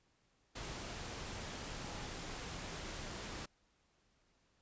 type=tone in noise; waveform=sine; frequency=833 Hz; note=G#5; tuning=5 cents sharp; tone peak=-56 dBFS; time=1.8-2.07 s; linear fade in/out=10 ms; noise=pink; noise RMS=-45 dBFS; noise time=0.55-3.46 s; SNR=-14 dB; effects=pink hiss -75 dBFS RMS until 4.61 s + resampled to 16000 Hz